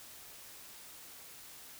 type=silence; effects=white hiss -52 dBFS RMS until 1.79 s

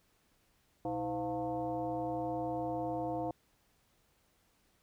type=tone with frequency modulation; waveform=sine; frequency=512 Hz; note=C5; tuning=38 cents flat; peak=-33 dBFS; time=0.85-3.31 s; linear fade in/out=2 ms; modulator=193 Hz; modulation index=1.6; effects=pink hiss -72 dBFS RMS until 4.82 s

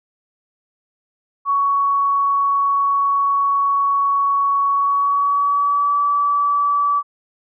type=tone with pitch glide; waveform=sine; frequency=1118 to 1152.1 Hz; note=C#6 to D6; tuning=+14 to -34 cents; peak=-14 dBFS; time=1.45-7.03 s; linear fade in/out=50 ms; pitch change=+52 cents; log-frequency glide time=4.72-5.99 s; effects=none

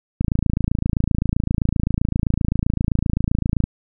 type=click train; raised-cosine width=5 ms; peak=-6 dBFS; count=96; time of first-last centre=0.21-3.64 s; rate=27.7 Hz; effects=none

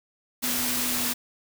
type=tone in noise; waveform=sine; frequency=246.3 Hz; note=B3; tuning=5 cents flat; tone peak=-34 dBFS; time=0.42-1.14 s; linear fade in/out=20 ms; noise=white; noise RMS=-27 dBFS; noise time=0.42-1.14 s; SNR=-10 dB; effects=none

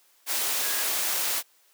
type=tone in noise; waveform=sine; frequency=1652 Hz; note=G#6; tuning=10 cents flat; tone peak=-37 dBFS; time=0.6-0.86 s; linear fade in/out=50 ms; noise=white; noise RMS=-27 dBFS; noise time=0.26-1.43 s; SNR=-13 dB; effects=white hiss -62 dBFS RMS until 1.73 s + high-pass 400 Hz 12 dB/octave

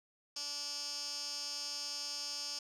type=tone with band-pass filter; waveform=15% pulse; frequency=289.6 Hz; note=D4; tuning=24 cents flat; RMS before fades=-41 dBFS; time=0.36-2.59 s; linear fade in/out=5 ms; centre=5500 Hz; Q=7.8; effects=none

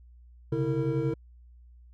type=tone cluster; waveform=triangle; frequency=130.3 / 141.2 / 327.2 / 457.9 Hz; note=C3 / C#3 / E4 / A#4; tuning=-7 / +32 / -13 / -31 cents; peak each=-29 dBFS; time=0.52-1.14 s; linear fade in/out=5 ms; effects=added 60 Hz sine -50 dBFS peak until 1.93 s

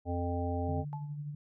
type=harmonic tone; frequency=87.31 Hz; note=F2; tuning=in tune; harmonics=1 / 3 / 5 / 7 / 9; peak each=-33 / -37 / -40 / -40 / -39 dBFS; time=0.05-0.85 s; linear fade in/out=50 ms
type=tone with tremolo; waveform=sine; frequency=146.83 Hz; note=D3; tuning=in tune; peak=-35 dBFS; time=0.68-1.35 s; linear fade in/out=5 ms; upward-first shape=sine; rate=12 Hz; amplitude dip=40%
type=tone with exponential decay; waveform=sine; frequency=864 Hz; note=A5; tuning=32 cents flat; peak=-37 dBFS; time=0.93-1.16 s; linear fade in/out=0 ms; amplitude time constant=50 ms
effects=none

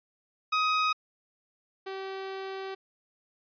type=tone pair in turn; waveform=sawtooth; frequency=1259 / 385 Hz; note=D#6 / G4; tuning=+20 / -31 cents; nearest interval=octave + major sixth; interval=2051 cents; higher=first; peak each=-20 / -31 dBFS; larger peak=first; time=0.52-0.93 / 1.86-2.75 s; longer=second; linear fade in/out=10 ms; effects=resampled to 11025 Hz

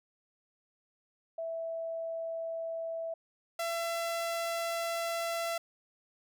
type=tone pair in turn; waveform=sine / sawtooth; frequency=658 / 673 Hz; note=E5 / E5; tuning=-3 / +36 cents; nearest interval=unison; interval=39 cents; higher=second; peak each=-34 / -28 dBFS; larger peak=second; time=1.38-3.14 / 3.59-5.58 s; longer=second; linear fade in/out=5 ms; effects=none

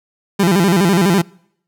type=tone with vibrato; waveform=30% pulse; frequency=184 Hz; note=F#3; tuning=9 cents flat; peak=-8 dBFS; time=0.39-1.22 s; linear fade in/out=10 ms; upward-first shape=square; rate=12 Hz; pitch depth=140 cents each way; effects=noise-tail reverb RT60 0.7 s tail -26 dB re dry

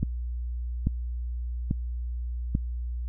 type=click train; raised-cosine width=5 ms; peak=-12 dBFS; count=4; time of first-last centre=0.03-2.551 s; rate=1.19 Hz; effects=added 60 Hz sine -29 dBFS peak until 3.08 s

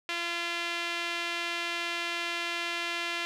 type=tone with band-pass filter; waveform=sawtooth; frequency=342.6 Hz; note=F4; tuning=33 cents flat; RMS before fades=-33 dBFS; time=0.09-3.25 s; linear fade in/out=0 ms; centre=2700 Hz; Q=1.6; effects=none

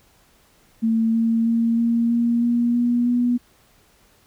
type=tone with pitch steps; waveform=sine; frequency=225.3 / 227.8 / 230.3 / 232.8 / 235.4 / 238 / 240.6 / 243.3 Hz; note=A3 / A#3 / A#3 / A#3 / A#3 / A#3 / B3 / B3; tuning=+41 / -40 / -21 / -2 / +17 / +36 / -45 / -26 cents; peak=-16 dBFS; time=0.82-3.38 s; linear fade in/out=20 ms; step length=320 ms; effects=pink hiss -57 dBFS RMS until 4.26 s

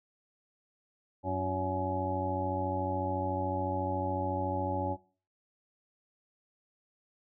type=harmonic tone with a mistuned harmonic; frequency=93.9 Hz; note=F#2; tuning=26 cents sharp; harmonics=1 / 2 / 3 / 4 / 6 / 7 / 8 / 9; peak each=-36 / -42 / -37 / -41 / -36 / -45 / -44 / -35 dBFS; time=1.23-4.97 s; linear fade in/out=50 ms; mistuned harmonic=4; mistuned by=-66 cents; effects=noise-tail reverb RT60 0.4 s tail -20 dB re dry

